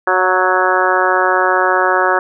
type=harmonic tone with a mistuned harmonic; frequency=185 Hz; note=F#3; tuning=in tune; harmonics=2 / 3 / 4 / 5 / 6 / 7 / 8 / 9; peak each=-19 / -19 / -19 / -19 / -19 / -19 / -19 / -19 dBFS; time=0.07-2.19 s; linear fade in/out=2 ms; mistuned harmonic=4; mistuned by=-20 cents; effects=none